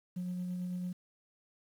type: tone with tremolo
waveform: sine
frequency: 180 Hz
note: F#3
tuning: 47 cents flat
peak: -32 dBFS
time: 0.16-0.93 s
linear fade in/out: 10 ms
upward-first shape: sine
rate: 9 Hz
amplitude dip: 25%
effects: tanh soft clip ceiling -32 dBFS + 10-bit